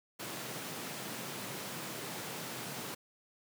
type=high-pass noise; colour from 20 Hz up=pink; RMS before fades=-42 dBFS; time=0.19-2.95 s; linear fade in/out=10 ms; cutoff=120 Hz; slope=48 dB/octave; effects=none